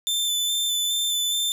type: tone with vibrato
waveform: sawtooth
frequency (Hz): 3537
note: A7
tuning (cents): +8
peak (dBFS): -19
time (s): 0.07-1.52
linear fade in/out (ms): 0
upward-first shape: square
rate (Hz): 2.4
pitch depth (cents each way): 13
effects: none